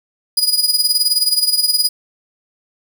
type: tone with tremolo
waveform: sawtooth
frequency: 4926 Hz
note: D#8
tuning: 18 cents flat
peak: -7 dBFS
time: 0.37-1.89 s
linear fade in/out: 5 ms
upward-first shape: sine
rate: 19 Hz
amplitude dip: 75%
effects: none